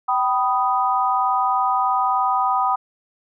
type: chord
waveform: sine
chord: G augmented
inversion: none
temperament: equal with one note detuned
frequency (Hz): 771 / 987.8 / 1244.5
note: G5 / B5 / D#6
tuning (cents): -29 / 0 / 0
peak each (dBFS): -21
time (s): 0.08-2.76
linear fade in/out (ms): 10
effects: none